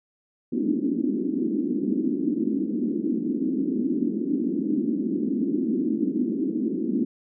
white band-pass noise, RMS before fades -25 dBFS, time 0.52-7.05 s, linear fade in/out 5 ms, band 210 to 330 Hz, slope 48 dB/octave, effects none

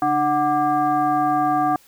sine tone with frequency modulation, 740 Hz, F#5, in tune, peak -16 dBFS, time 0.02-1.76 s, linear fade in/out 2 ms, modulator 440 Hz, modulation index 1, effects white hiss -53 dBFS RMS until 1.87 s

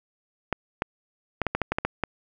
clicks, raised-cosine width 0.5 ms, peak -9 dBFS, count 10, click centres 0.527 / 0.821 / 1.417 / 1.467 / 1.55 / 1.617 / 1.72 / 1.785 / 1.85 / 2.037 s, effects none

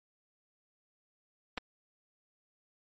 clicks, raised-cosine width 0.3 ms, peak -20 dBFS, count 2, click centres 1.576 / 1.58 s, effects MP3 64 kbps

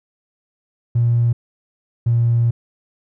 triangle tone pair in turn, 118.3 / 117.48 Hz, A#2 / A#2, +26 / +14 cents, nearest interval unison, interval 12 cents, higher first, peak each -9 dBFS, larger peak neither, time 0.95-1.33 / 2.06-2.51 s, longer second, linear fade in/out 10 ms, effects tanh soft clip ceiling -10 dBFS

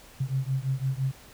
sine beating tone pair, 130.81 / 136.71 Hz, C3 / C#3, 0 / -24 cents, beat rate 5.9 Hz, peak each -28 / -29 dBFS, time 0.2-1.12 s, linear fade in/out 10 ms, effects pink hiss -51 dBFS RMS until 1.33 s

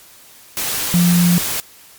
sine tone in noise, 174.61 Hz, F3, in tune, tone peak -10 dBFS, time 0.94-1.38 s, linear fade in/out 0 ms, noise white, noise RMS -21 dBFS, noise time 0.57-1.6 s, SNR +8 dB, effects white hiss -44 dBFS RMS until 1.98 s + MP3 96 kbps

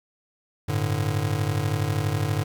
square chord, G suspended second, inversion none, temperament just, 98 / 110.25 / 147 Hz, G2 / A2 / D3, 0 / +4 / +2 cents, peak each -28 dBFS, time 0.68-2.44 s, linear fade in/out 10 ms, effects 10-bit

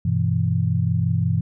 sine chord, E minor, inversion first, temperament equal, 98 / 123.47 / 164.81 Hz, G2 / B2 / E3, 0 / 0 / 0 cents, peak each -22 dBFS, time 0.05-1.41 s, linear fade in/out 5 ms, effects none

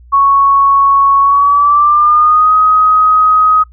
sine tone with pitch glide, 1108.7 to 1258.9 Hz, C#6 to D#6, 0 to +20 cents, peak -5 dBFS, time 0.12-3.64 s, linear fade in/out 20 ms, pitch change +220 cents, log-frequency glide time 1.21-2.54 s, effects noise-tail reverb RT60 0.1 s tail -23 dB re dry + added 60 Hz sine -36 dBFS peak until 3.72 s

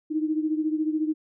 sine beating tone pair, 308.2 / 322.2 Hz, D#4 / E4, -16 / -39 cents, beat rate 14 Hz, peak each -24 / -29 dBFS, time 0.1-1.14 s, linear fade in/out 20 ms, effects none

